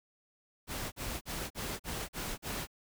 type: noise bursts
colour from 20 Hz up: pink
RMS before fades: -38 dBFS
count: 7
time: 0.67-2.672 s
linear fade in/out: 50 ms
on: 250 ms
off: 42 ms
effects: none